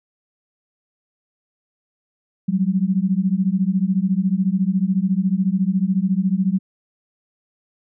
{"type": "beating tone pair", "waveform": "sine", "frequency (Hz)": [182.4, 196.4], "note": ["F#3", "G3"], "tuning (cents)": [-24, 4], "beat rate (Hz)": 14, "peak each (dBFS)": -19, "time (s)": [2.48, 6.59], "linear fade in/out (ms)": 10, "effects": []}